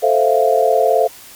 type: chord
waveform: sine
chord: F major seventh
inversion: first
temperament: equal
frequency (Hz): 440 / 523.3 / 659.3 / 698.5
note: A4 / C5 / E5 / F5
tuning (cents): 0 / 0 / 0 / 0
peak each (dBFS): -16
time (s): 0.02-1.08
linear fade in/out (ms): 20
effects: white hiss -39 dBFS RMS until 1.35 s + MP3 96 kbps